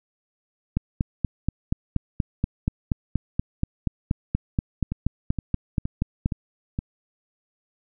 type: two click trains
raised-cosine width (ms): 5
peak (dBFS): -14 / -9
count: 5 / 24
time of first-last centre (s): 4.92-6.789 / 0.77-6.259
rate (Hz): 2.14 / 4.19
effects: none